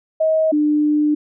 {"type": "tone pair in turn", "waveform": "sine", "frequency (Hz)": [634, 299.2], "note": ["D#5", "D4"], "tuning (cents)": [32, 32], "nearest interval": "octave + minor second", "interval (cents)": 1300, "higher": "first", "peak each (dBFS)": -13, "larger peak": "neither", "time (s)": [[0.2, 0.52], [0.52, 1.15]], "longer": "second", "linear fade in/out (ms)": 10, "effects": []}